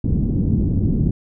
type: low-pass noise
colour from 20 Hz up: white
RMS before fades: -18 dBFS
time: 0.04-1.11 s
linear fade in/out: 5 ms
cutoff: 240 Hz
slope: 24 dB/octave
effects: none